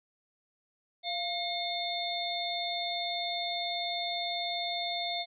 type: harmonic tone with a mistuned harmonic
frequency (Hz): 719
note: F#5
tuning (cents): -50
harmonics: 1 / 3 / 5 / 6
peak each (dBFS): -35 / -40 / -35 / -39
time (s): 1.03-5.26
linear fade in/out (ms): 50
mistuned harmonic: 1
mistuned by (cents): -65
effects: none